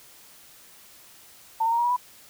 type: tone with pitch steps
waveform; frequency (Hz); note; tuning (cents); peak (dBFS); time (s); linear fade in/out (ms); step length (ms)
sine; 898 / 915.3 / 932.9 / 950.8 / 969.1 / 987.8; A5 / A#5 / A#5 / A#5 / B5 / B5; +35 / -32 / +1 / +34 / -33 / 0; -20; 1.6-1.966; 10; 61
effects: white hiss -51 dBFS RMS until 2.29 s